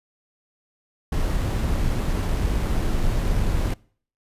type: noise with sample-and-hold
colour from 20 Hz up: brown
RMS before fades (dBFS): -22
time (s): 1.12-3.74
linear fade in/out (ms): 5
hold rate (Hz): 11025
effects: noise-tail reverb RT60 0.5 s tail -24 dB re dry + resampled to 32000 Hz